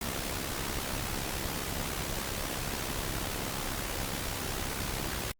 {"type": "noise with amplitude modulation", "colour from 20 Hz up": "pink", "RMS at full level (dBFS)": -32, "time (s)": [0.01, 5.32], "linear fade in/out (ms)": 5, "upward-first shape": "sine", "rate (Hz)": 67.2, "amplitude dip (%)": 60, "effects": ["Opus 48 kbps"]}